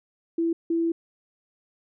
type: tone bursts at uneven times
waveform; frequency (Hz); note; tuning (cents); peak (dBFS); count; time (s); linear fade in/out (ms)
sine; 332.8; E4; +17; -21; 2; 0.38-0.53 / 0.7-0.92; 5
effects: none